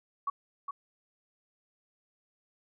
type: tone with echo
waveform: sine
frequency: 1124 Hz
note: C#6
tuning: 24 cents sharp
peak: -28 dBFS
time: 0.27-0.3 s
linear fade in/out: 5 ms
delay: 410 ms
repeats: 1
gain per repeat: -6 dB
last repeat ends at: 0.71 s
effects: none